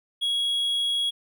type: tone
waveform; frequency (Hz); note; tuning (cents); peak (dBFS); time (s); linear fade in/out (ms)
triangle; 3322; G#7; 0; -21; 0.21-1.11; 20
effects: none